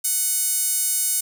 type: tone with high-pass filter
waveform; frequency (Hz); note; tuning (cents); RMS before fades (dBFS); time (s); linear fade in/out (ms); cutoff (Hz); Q
sawtooth; 740; F#5; 0; -22; 0.04-1.21; 10; 8700; 1.6
effects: none